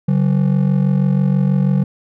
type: ring-modulated tone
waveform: triangle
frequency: 164.81 Hz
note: E3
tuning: in tune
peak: -7 dBFS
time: 0.08-1.84 s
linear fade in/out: 5 ms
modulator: 23.1 Hz
effects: none

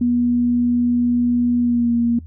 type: tone with pitch glide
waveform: sine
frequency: 241.8 to 235.3 Hz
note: B3 to A#3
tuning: -36 to +16 cents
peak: -14 dBFS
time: 0.01-2.19 s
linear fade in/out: 5 ms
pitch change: -48 cents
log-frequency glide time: 1.6-1.93 s
effects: noise-tail reverb RT60 0.1 s tail -19 dB re dry + added 81 Hz sine -34 dBFS peak until 2.26 s

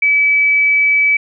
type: tone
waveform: sine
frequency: 2294 Hz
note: D7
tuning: 41 cents flat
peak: -9 dBFS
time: 0.02-1.17 s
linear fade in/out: 5 ms
effects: none

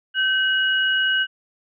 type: tone pair together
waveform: sine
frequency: 1542 / 2907 Hz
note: G6 / F#7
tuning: -29 / -31 cents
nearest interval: major seventh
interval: 1098 cents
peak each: -19 / -21 dBFS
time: 0.14-1.27 s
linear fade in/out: 50 ms
effects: none

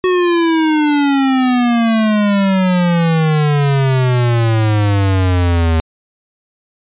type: exponential sweep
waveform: square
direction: down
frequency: 371 to 80 Hz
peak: -11 dBFS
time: 0.04-5.8 s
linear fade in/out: 0 ms
effects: resampled to 8000 Hz

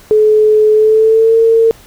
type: tone with pitch glide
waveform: sine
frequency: 428.8 to 453.5 Hz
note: A4 to A#4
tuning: -45 to -48 cents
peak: -5 dBFS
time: 0.11-1.71 s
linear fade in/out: 0 ms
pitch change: +97 cents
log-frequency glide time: 0.73-1.36 s
effects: pink hiss -41 dBFS RMS until 1.86 s

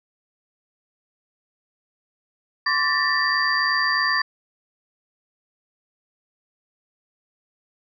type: tone cluster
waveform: sine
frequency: 1045 / 1148 / 1781 / 1929 / 4714 Hz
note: C6 / D6 / A6 / B6 / D8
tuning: -2 / -40 / +21 / -41 / +6 cents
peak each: -28 / -25 / -21 / -30 / -26 dBFS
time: 2.66-4.22 s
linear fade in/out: 5 ms
effects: none

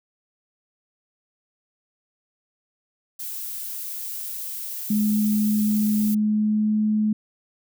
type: noise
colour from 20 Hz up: violet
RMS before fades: -32 dBFS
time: 3.19-6.15 s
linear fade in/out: 10 ms
type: tone with pitch glide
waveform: sine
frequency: 211.4 to 213.9 Hz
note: G#3 to A3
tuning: +31 to -49 cents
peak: -18 dBFS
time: 4.9-7.13 s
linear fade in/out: 5 ms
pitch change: +20 cents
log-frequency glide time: 5.82-6.78 s
effects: none

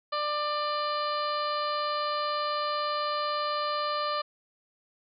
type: harmonic tone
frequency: 594 Hz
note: D5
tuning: 20 cents sharp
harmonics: 1 / 2 / 3 / 4 / 5 / 6 / 7 / 8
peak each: -33 / -29 / -41 / -45 / -41 / -45 / -39 / -43 dBFS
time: 0.12-4.22 s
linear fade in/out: 10 ms
effects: none

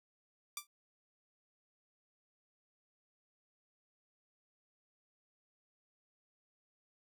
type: tone with exponential decay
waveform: 5% pulse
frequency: 1174.7 Hz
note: D6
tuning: in tune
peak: -24 dBFS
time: 0.57-0.67 s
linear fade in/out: 2 ms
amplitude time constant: 20 ms
effects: none

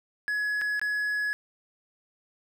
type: tone with dropouts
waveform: triangle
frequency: 1687 Hz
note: G#6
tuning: 27 cents sharp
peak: -24 dBFS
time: 0.28-1.33 s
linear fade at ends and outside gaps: 0 ms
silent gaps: 0.613-0.617 / 0.795-0.815 s
effects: none

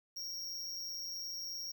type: tone with amplitude modulation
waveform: square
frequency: 5588 Hz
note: F8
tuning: in tune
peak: -37 dBFS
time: 0.16-1.72 s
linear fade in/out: 10 ms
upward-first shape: sine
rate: 177 Hz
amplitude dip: 70%
effects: 11-bit

